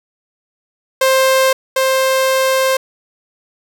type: tone pair in turn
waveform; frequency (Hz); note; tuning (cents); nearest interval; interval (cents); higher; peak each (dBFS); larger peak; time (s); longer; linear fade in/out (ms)
sawtooth; 527 / 527; C5 / C5; +12 / +12; unison; 0; neither; -6 / -8; first; 1.01-1.53 / 1.76-2.77; second; 5
effects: none